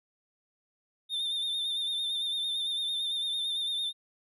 triangle tone with vibrato, 3613 Hz, A7, 45 cents sharp, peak -28 dBFS, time 1.09-3.93 s, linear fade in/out 50 ms, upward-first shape sine, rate 8.9 Hz, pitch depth 44 cents each way, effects none

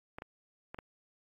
clicks, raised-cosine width 0.5 ms, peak -27 dBFS, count 4, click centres 0.185 / 0.221 / 0.745 / 0.788 s, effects AAC 32 kbps

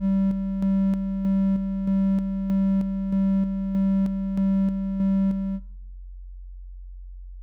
triangle tone with tremolo, 193.9 Hz, G3, 19 cents flat, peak -17 dBFS, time 0-5.6 s, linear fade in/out 50 ms, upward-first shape square, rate 1.6 Hz, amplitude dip 50%, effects noise-tail reverb RT60 0.9 s tail -22 dB re dry + added 45 Hz sine -36 dBFS peak until 7.42 s

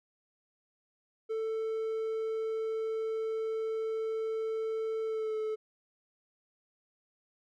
triangle tone with pitch glide, 443.2 to 434.3 Hz, A4 to A4, +13 to -23 cents, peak -29 dBFS, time 1.29-5.56 s, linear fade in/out 20 ms, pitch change -36 cents, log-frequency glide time 5.05-5.36 s, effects none

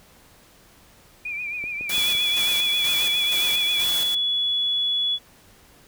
sine tone with vibrato, 2400 Hz, D7, 37 cents sharp, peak -27 dBFS, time 1.25-3.84 s, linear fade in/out 5 ms, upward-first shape triangle, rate 7.4 Hz, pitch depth 75 cents each way
click train, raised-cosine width 2 ms, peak -27 dBFS, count 4, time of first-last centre 1.64-2.151 s, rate 5.87 Hz
white noise with tremolo, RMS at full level -29 dBFS, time 1.89-4.15 s, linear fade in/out 5 ms, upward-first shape square, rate 2.1 Hz, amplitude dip 45%
sine tone, 3400 Hz, G#7, 40 cents sharp, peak -20 dBFS, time 1.9-5.19 s, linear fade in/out 50 ms
effects pink hiss -53 dBFS RMS until 5.87 s

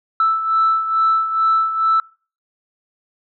sine beating tone pair, 1318.5 / 1320.8 Hz, E6 / E6, 0 / +3 cents, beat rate 2.3 Hz, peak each -14 / -20 dBFS, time 0.2-2 s, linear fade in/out 2 ms, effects noise-tail reverb RT60 0.4 s tail -26 dB re dry + tanh soft clip ceiling -8 dBFS

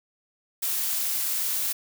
blue noise, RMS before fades -27 dBFS, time 0.62-1.73 s, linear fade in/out 10 ms, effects none

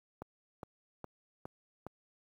click train, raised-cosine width 1 ms, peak -28 dBFS, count 5, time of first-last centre 0.22-1.866 s, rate 2.43 Hz, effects high-pass 60 Hz 12 dB/octave + 10-bit

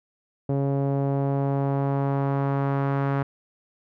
sawtooth tone with low-pass filter sweep, 138.59 Hz, C#3, in tune, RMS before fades -24 dBFS, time 0.49-3.23 s, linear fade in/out 5 ms, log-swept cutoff 550 to 1400 Hz, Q 1.4, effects none

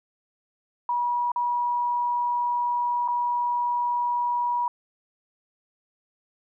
sine tone with dropouts, 966 Hz, B5, 39 cents flat, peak -22 dBFS, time 0.89-4.68 s, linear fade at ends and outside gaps 2 ms, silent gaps 1.318-1.36 / 3.078-3.084 s, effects none

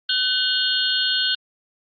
sine tone cluster, 1516 / 2892 / 3223 / 3577 / 4291 Hz, F#6 / F#7 / G7 / A7 / C8, +42 / -40 / +47 / +28 / +43 cents, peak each -25 dBFS, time 0.09-1.35 s, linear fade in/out 5 ms, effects Opus 32 kbps

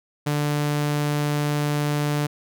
sawtooth tone, 147.3 Hz, D3, 6 cents sharp, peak -17 dBFS, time 0.26-2.27 s, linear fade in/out 10 ms, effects none

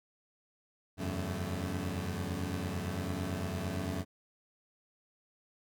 20% pulse tone cluster, 85.3 / 94.2 / 140.6 / 219.7 Hz, F2 / F#2 / C#3 / A3, -40 / +32 / +25 / -2 cents, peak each -34 / -32 / -39 / -38 dBFS, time 0.97-4.05 s, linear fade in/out 50 ms, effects none

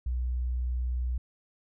sine tone, 61.74 Hz, B1, in tune, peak -27 dBFS, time 0.06-1.18 s, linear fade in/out 5 ms, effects none

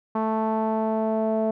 sawtooth tone with low-pass filter sweep, 220 Hz, A3, in tune, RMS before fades -24 dBFS, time 0.15-1.51 s, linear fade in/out 5 ms, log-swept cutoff 1000 to 650 Hz, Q 3.7, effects none

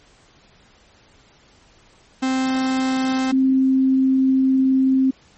45% pulse / sine tone pair in turn, 261.6 / 263.9 Hz, C4 / C4, 0 / +15 cents, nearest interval unison, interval 15 cents, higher second, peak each -18 / -13 dBFS, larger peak second, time 2.22-3.32 / 3.32-5.11 s, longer second, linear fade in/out 10 ms, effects pink hiss -53 dBFS RMS until 5.37 s + MP3 32 kbps

